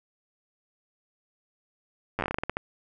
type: slowing click train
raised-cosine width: 0.5 ms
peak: -13 dBFS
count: 13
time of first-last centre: 2.19-2.569 s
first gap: 9 ms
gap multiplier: 1.21
effects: none

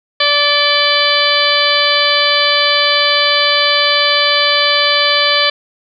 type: harmonic tone with a mistuned harmonic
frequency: 581 Hz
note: D5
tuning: 19 cents flat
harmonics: 1 / 2 / 3 / 4 / 5 / 6 / 7 / 8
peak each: -18 / -18 / -18 / -18 / -18 / -18 / -18 / -18 dBFS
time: 0.2-5.5 s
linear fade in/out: 5 ms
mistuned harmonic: 5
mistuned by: +69 cents
effects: none

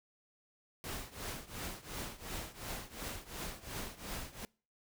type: noise with tremolo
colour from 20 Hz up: pink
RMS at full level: -40 dBFS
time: 0.84-4.45 s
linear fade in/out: 0 ms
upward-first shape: triangle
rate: 2.8 Hz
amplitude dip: 90%
effects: noise-tail reverb RT60 0.4 s tail -25 dB re dry

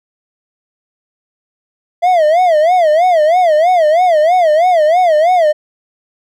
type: tone with vibrato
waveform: triangle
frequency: 667 Hz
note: E5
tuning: 20 cents sharp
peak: -5 dBFS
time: 2.02-5.53 s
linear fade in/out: 20 ms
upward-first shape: sine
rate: 3.1 Hz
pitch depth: 180 cents each way
effects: none

